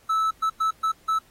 triangle tone bursts at uneven times, 1308 Hz, E6, 14 cents flat, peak -18 dBFS, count 5, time 0.09-0.31 / 0.42-0.5 / 0.6-0.71 / 0.83-0.92 / 1.08-1.19 s, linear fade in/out 10 ms, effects pink hiss -58 dBFS RMS until 1.3 s + AAC 48 kbps

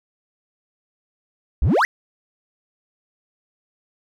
triangle exponential sweep, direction up, 49.26 to 2107 Hz, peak -12 dBFS, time 1.62-1.85 s, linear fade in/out 0 ms, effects none

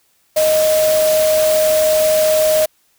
sine tone in noise, 622.3 Hz, D#5, in tune, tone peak -11 dBFS, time 0.36-2.66 s, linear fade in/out 10 ms, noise white, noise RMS -22 dBFS, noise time 0.36-2.66 s, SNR +8 dB, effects white hiss -59 dBFS RMS until 2.98 s

